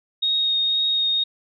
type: tone with vibrato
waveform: sine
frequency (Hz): 3729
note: A#7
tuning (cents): 0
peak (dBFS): -18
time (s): 0.22-1.24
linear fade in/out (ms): 10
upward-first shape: triangle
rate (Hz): 2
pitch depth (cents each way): 12
effects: none